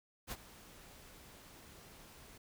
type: noise with ADSR envelope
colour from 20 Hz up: pink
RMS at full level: -41 dBFS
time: 0.27-2.38 s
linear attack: 47 ms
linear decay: 40 ms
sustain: -16 dB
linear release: 7 ms
effects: none

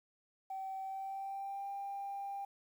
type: tone with pitch glide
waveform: sine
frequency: 769 to 795.2 Hz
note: G5 to G5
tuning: -33 to +25 cents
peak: -38 dBFS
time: 0.5-2.45 s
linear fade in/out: 5 ms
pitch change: +58 cents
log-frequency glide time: 0.81-1.69 s
effects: tanh soft clip ceiling -34 dBFS + 11-bit

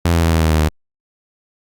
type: tone with pitch steps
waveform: sawtooth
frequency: 85 / 83.64 / 82.29 / 80.97 / 79.68 / 78.4 / 77.14 Hz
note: F2 / E2 / E2 / E2 / D#2 / D#2 / D#2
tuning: -46 / +26 / -2 / -30 / +42 / +14 / -14 cents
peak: -8 dBFS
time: 0.05-0.687 s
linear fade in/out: 5 ms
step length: 91 ms
effects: Opus 48 kbps

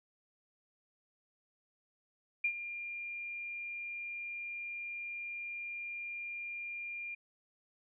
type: tone with ADSR envelope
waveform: sine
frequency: 2400 Hz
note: D7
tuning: 37 cents sharp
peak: -27 dBFS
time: 2.44-7.15 s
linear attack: 6 ms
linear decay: 76 ms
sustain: -12 dB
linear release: 9 ms
effects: none

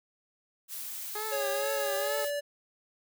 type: noise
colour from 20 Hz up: blue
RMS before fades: -39 dBFS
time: 0.68-2.32 s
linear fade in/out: 50 ms
type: tone with vibrato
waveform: 15% pulse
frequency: 417.4 Hz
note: G#4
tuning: 9 cents sharp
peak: -28 dBFS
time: 1.15-2.25 s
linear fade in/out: 5 ms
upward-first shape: triangle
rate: 2.2 Hz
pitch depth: 89 cents each way
type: tone with pitch glide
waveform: square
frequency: 554.4 to 578.6 Hz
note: C#5 to D5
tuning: 0 to -26 cents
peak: -31 dBFS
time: 1.31-2.41 s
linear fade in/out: 20 ms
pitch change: +74 cents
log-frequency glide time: 1.73-2.21 s
effects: none

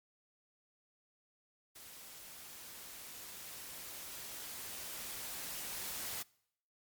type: noise with level ramp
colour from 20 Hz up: white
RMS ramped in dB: -53 to -41 dBFS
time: 1.75-6.23 s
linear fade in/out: 10 ms
effects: noise-tail reverb RT60 0.7 s tail -24 dB re dry + MP3 96 kbps

